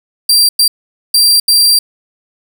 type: tone bursts at uneven times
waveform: sawtooth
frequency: 4719 Hz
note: D8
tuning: 7 cents sharp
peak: -3 dBFS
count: 4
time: 0.29-0.49 / 0.59-0.68 / 1.14-1.4 / 1.48-1.79 s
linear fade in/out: 5 ms
effects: none